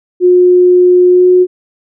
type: tone with pitch glide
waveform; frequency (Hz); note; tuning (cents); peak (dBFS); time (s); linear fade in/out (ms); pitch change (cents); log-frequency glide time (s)
sine; 360 to 363.6; F#4 to F#4; -47 to -30; -3; 0.2-1.47; 50; +17; 1.1-1.27
effects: none